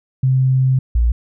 sine tone pair in turn, 130.81 / 58.37 Hz, C3 / A#1, 0 / +3 cents, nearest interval octave + major second, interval 1397 cents, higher first, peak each -11 dBFS, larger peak neither, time 0.23-0.79 / 0.95-1.12 s, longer first, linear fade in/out 5 ms, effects none

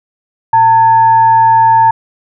sine tone with frequency modulation, 900 Hz, A5, 39 cents sharp, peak -4 dBFS, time 0.53-1.91 s, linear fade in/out 5 ms, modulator 784 Hz, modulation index 0.22, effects none

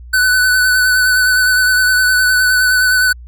square tone with vibrato, 1500 Hz, F#6, 23 cents sharp, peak -10 dBFS, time 0.13-3.13 s, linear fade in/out 10 ms, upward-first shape sine, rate 9.7 Hz, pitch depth 27 cents each way, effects added 60 Hz sine -31 dBFS peak until 3.27 s

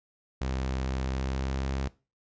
sawtooth tone with pitch glide, 65.41 to 67.13 Hz, C2 to C2, 0 to +45 cents, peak -25 dBFS, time 0.41-1.88 s, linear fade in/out 5 ms, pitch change +45 cents, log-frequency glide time 1.02-1.74 s, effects noise-tail reverb RT60 0.3 s tail -20 dB re dry + resampled to 16000 Hz

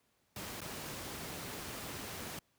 pink noise with dropouts, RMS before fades -43 dBFS, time 0.36-2.39 s, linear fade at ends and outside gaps 2 ms, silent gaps 0.606-0.615 s, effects pink hiss -75 dBFS RMS until 2.58 s + high-pass 80 Hz 12 dB/octave

